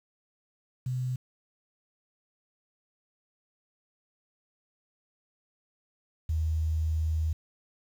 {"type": "tone pair in turn", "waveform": "sine", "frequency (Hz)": [126.9, 79.34], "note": ["B2", "D#2"], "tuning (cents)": [47, 34], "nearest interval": "minor sixth", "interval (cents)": 813, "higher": "first", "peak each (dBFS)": [-28, -25], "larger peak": "second", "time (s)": [[0.86, 1.16], [6.29, 7.33]], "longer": "second", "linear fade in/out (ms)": 5, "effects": ["9-bit"]}